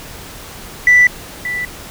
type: tone with echo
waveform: sine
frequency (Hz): 1975.5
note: B6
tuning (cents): 0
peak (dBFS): -4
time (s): 0.87-1.07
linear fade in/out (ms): 2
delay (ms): 580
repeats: 1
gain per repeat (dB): -14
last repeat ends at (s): 1.65
effects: tanh soft clip ceiling -2 dBFS + pink hiss -33 dBFS RMS until 1.9 s